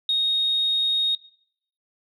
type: tone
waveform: sine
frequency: 3729 Hz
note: A#7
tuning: in tune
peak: -18 dBFS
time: 0.09-1.15 s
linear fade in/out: 2 ms
effects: noise-tail reverb RT60 0.7 s tail -22 dB re dry + tanh soft clip ceiling -14 dBFS